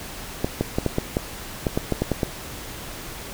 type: clicks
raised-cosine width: 2 ms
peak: -7 dBFS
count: 12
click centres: 0.445 / 0.61 / 0.785 / 0.863 / 0.984 / 1.169 / 1.668 / 1.775 / 1.923 / 2.02 / 2.117 / 2.232 s
effects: pink hiss -36 dBFS RMS until 3.33 s